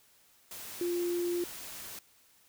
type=tone in noise; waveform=sine; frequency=349.2 Hz; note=F4; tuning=in tune; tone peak=-29 dBFS; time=0.81-1.44 s; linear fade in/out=2 ms; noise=white; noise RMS=-44 dBFS; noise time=0.51-1.99 s; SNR=+12 dB; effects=white hiss -64 dBFS RMS until 2.48 s